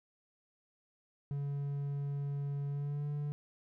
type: tone with pitch glide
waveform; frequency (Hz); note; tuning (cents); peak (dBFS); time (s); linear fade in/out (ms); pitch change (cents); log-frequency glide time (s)
triangle; 141.7 to 146.19; C#3 to D3; +38 to -8; -32; 1.31-3.32; 0; +54; 2.68-3.07
effects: none